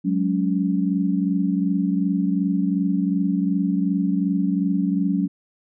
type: chord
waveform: sine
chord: F# suspended second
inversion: none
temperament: equal with one note detuned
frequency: 185 / 207.7 / 281.7 Hz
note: F#3 / G#3 / C#4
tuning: 0 / 0 / +28 cents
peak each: -21 / -25 / -23 dBFS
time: 0.04-5.28 s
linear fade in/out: 20 ms
effects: none

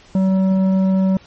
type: tone with tanh clipping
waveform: sine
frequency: 190 Hz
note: F#3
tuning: 46 cents sharp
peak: -14 dBFS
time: 0.15-1.17 s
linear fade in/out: 2 ms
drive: 9 dB
effects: pink hiss -47 dBFS RMS until 1.26 s + MP3 32 kbps

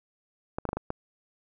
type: clicks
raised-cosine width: 1 ms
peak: -16 dBFS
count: 6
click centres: 0.585 / 0.653 / 0.69 / 0.731 / 0.77 / 0.904 s
effects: none

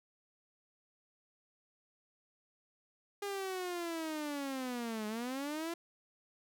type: linear two-way sweep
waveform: sawtooth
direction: down then up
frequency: 407.2 to 210 to 343.6 Hz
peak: -33 dBFS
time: 3.22-5.74 s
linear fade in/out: 5 ms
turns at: 5.07 s
effects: none

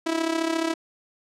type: tone with amplitude modulation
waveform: sawtooth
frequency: 327 Hz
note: E4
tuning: 14 cents flat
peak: -16 dBFS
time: 0.06-0.74 s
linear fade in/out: 10 ms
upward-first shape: sine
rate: 34.3 Hz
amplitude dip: 70%
effects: low-pass 8000 Hz 12 dB/octave

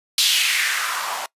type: noise with band-pass filter sweep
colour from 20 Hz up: blue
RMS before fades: -21 dBFS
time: 0.18-1.26 s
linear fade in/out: 2 ms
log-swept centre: 3800 to 750 Hz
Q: 2.7
effects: noise-tail reverb RT60 0.1 s tail -22 dB re dry + resampled to 32000 Hz

